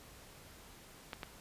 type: clicks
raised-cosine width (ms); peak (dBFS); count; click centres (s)
0.3; -24; 2; 1.132 / 1.232
effects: pink hiss -56 dBFS RMS until 1.4 s + resampled to 32000 Hz